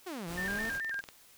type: exponential two-way sweep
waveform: sawtooth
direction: down then up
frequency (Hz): 392 to 164.81 to 231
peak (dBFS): -34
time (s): 0.06-0.7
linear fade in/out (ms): 10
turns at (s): 0.27
type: noise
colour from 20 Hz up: pink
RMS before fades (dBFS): -44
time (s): 0.26-0.81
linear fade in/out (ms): 50
type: tone with vibrato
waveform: sine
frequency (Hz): 1700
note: G#6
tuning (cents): +40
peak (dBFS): -33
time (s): 0.37-1.01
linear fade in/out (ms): 10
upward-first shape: square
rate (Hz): 4.6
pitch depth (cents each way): 100
type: click train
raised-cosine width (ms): 0.2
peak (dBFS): -27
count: 14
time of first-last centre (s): 0.46-1.088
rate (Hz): 20.7
effects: white hiss -59 dBFS RMS until 1.37 s